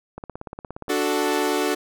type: click train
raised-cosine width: 1 ms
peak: -20 dBFS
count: 13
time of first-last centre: 0.18-0.882 s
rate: 17.1 Hz
type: chord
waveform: sawtooth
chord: D major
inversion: none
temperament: equal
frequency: 293.7 / 370 / 440 Hz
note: D4 / F#4 / A4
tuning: 0 / 0 / 0 cents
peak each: -21 dBFS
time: 0.89-1.75 s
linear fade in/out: 10 ms
effects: none